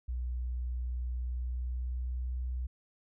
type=tone with pitch glide; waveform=sine; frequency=61.4 to 62.44 Hz; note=B1 to B1; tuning=-9 to +20 cents; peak=-32 dBFS; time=0.08-2.67 s; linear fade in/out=10 ms; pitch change=+29 cents; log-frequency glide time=1.19-2.39 s; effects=none